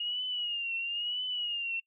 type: tone with vibrato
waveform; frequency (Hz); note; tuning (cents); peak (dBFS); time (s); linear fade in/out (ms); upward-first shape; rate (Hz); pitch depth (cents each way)
sine; 2859; F7; +40; -31; 0-1.8; 5; triangle; 1; 99
effects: noise-tail reverb RT60 0.1 s tail -21 dB re dry